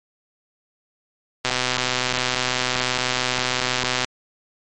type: click train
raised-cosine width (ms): 0.2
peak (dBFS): -3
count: 328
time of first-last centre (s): 1.45-4.045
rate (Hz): 126
effects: MP3 48 kbps